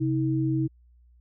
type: tone pair together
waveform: sine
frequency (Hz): 133.05 / 319.2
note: C3 / D#4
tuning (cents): +29 / +44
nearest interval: octave + minor third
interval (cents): 1515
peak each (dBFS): -25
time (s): 0-0.68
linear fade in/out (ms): 20
effects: added 60 Hz sine -54 dBFS peak until 1.2 s